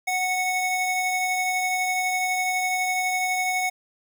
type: tone pair together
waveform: square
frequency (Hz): 740 / 2208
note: F#5 / C#7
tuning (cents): 0 / -7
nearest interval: octave + perfect fifth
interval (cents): 1893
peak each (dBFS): -26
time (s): 0.07-3.7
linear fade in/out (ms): 10
effects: none